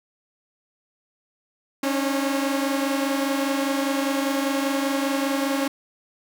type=tone cluster; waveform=sawtooth; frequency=275.2 / 300.2 / 540 Hz; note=C#4 / D4 / C#5; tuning=-12 / +38 / -45 cents; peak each=-19 / -26 / -27 dBFS; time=1.83-5.68 s; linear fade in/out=5 ms; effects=none